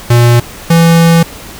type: tone pair in turn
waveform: square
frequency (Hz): 119.5 / 166.8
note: A#2 / E3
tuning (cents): +43 / +21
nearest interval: tritone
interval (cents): 578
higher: second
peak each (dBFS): -4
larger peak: neither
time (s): 0.1-0.4 / 0.7-1.23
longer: second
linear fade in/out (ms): 5
effects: pink hiss -29 dBFS RMS until 1.59 s